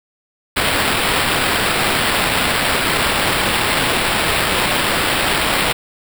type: noise with sample-and-hold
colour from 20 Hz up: violet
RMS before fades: -17 dBFS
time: 0.56-5.73 s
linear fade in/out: 10 ms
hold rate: 6300 Hz
effects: none